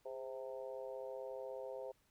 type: harmonic tone with a mistuned harmonic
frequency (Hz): 130.81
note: C3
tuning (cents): 0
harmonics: 3 / 4 / 5 / 6 / 7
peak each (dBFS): -50 / -45 / -51 / -59 / -57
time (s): 0.05-1.92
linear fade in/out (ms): 10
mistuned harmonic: 3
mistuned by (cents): +63
effects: pink hiss -75 dBFS RMS until 2.1 s